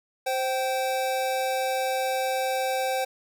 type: tone pair together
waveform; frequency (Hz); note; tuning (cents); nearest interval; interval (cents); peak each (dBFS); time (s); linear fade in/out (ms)
square; 523.3 / 772.2; C5 / G5; 0 / -26; perfect fifth; 674; -28 / -28; 0.26-3.05; 10
effects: 9-bit